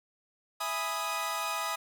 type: chord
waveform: sawtooth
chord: E major seventh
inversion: none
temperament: equal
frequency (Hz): 659.3 / 830.6 / 987.8 / 1244.5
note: E5 / G#5 / B5 / D#6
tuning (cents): 0 / 0 / 0 / 0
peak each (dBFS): -36 / -35 / -34 / -30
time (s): 0.6-1.76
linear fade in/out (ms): 10
effects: none